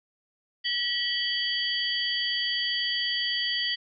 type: tone cluster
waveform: sine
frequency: 1935 / 3049 / 3305 / 4616 Hz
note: B6 / G7 / G#7 / D8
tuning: -36 / -49 / -9 / -31 cents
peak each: -31 dBFS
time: 0.64-3.76 s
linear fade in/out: 20 ms
effects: none